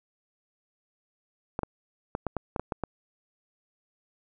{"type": "clicks", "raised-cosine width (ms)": 1, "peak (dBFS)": -15, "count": 9, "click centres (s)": [1.591, 1.633, 2.151, 2.267, 2.367, 2.562, 2.596, 2.722, 2.837], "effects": []}